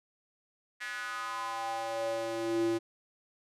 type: tone with high-pass filter sweep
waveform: square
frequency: 113.7 Hz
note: A#2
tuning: 43 cents flat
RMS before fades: -34 dBFS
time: 0.8-2.79 s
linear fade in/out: 20 ms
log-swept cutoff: 1800 to 290 Hz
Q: 4.5
effects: low-pass 10000 Hz 12 dB/octave